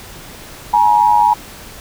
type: tone pair together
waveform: sine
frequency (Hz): 846 / 949.6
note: G#5 / A#5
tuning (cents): +32 / +32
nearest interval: major second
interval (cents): 200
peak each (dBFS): -11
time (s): 0.73-1.34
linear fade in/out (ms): 10
effects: pink hiss -35 dBFS RMS until 1.8 s